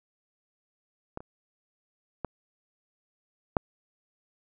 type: clicks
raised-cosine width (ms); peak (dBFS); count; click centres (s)
1; -21 / -30 / -17 / -8; 4; 1.174 / 1.205 / 2.247 / 3.568
effects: none